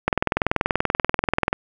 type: click train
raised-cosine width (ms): 0.5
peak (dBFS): -3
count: 31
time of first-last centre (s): 0.08-1.529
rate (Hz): 20.7
effects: none

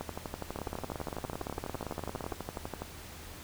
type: two click trains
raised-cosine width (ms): 1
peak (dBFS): -22 / -22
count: 32 / 35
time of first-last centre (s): 0.56-2.321 / 0.01-2.82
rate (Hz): 17.6 / 12.1
effects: added 81 Hz sine -50 dBFS peak until 3.43 s + pink hiss -48 dBFS RMS until 3.43 s

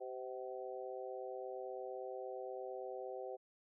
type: harmonic tone with a mistuned harmonic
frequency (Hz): 128.7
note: C3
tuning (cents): -28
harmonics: 3 / 4 / 5 / 6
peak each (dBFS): -47 / -46 / -51 / -50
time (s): 0-3.37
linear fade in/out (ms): 20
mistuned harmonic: 6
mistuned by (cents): -28
effects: none

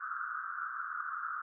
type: band-pass noise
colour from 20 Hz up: pink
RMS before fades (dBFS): -39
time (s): 0-1.42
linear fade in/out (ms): 10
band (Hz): 1200 to 1500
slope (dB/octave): 96
effects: none

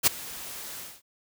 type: noise with ADSR envelope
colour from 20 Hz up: white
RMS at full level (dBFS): -17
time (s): 0.03-1.02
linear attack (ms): 40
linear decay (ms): 10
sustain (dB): -22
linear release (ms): 230
effects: none

